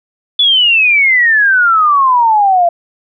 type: exponential sweep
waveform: sine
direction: down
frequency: 3474 to 674 Hz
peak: -6 dBFS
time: 0.39-2.69 s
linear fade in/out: 5 ms
effects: none